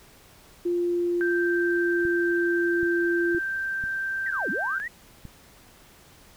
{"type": "tone with pitch glide", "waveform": "sine", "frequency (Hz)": [349.2, 344.4], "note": ["F4", "F4"], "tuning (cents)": [0, -24], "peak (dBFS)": -22, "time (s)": [0.65, 3.39], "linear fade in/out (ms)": 10, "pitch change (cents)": -24, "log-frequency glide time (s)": [0.87, 2.93]}
{"type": "tone", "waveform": "sine", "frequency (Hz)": 1568, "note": "G6", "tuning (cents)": 0, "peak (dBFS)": -26, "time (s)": [1.21, 4.8], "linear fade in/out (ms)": 0}
{"type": "clicks", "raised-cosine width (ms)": 5, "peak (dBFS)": -27, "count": 5, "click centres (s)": [2.052, 2.831, 3.348, 3.839, 5.253]}
{"type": "linear two-way sweep", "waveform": "sine", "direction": "down then up", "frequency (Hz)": [1976, 170.7, 1976], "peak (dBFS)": -29, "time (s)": [4.26, 4.88], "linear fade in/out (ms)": 5, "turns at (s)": 4.5}
{"effects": ["pink hiss -53 dBFS RMS until 6.36 s"]}